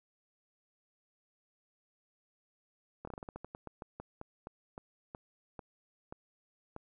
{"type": "slowing click train", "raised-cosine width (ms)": 1, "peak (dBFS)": -29, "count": 20, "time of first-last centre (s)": [3.05, 6.764], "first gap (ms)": 24, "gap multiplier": 1.2, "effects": []}